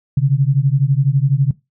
sine beating tone pair, 132.2 / 144.2 Hz, C3 / D3, +18 / -31 cents, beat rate 12 Hz, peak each -14 dBFS, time 0.17-1.51 s, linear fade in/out 5 ms, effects noise-tail reverb RT60 0.2 s tail -20 dB re dry

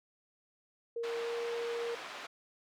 sine tone with pitch glide, 466.2 to 469.2 Hz, A#4 to A#4, 0 to +11 cents, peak -34 dBFS, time 0.96-1.95 s, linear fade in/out 5 ms, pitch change +11 cents, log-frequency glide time 1.21-1.36 s
pink band-pass noise, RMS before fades -45 dBFS, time 1.03-2.27 s, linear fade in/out 10 ms, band 670 to 3500 Hz, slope 12 dB/octave
effects none

